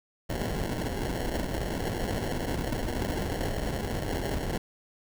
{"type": "noise with sample-and-hold", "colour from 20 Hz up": "pink", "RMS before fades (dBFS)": -31, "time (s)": [0.29, 4.58], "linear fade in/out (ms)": 10, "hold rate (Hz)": 1225, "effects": []}